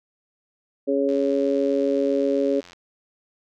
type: harmonic tone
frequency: 138.9 Hz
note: C#3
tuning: 4 cents sharp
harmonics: 2 / 3 / 4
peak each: -23 / -23 / -23 dBFS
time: 0.87-2.61 s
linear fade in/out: 20 ms
type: click train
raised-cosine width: 0.2 ms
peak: -27 dBFS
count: 145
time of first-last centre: 1.09-2.732 s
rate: 87.7 Hz
effects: none